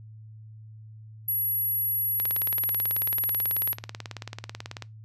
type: tone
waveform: sine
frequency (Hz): 11430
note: F9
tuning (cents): +39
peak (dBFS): -23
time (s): 1.28-3.73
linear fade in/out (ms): 5
type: click train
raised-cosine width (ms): 0.2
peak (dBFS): -18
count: 49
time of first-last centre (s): 2.2-4.823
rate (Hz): 18.3
effects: noise-tail reverb RT60 0.2 s tail -21 dB re dry + added 109 Hz sine -43 dBFS peak until 5.04 s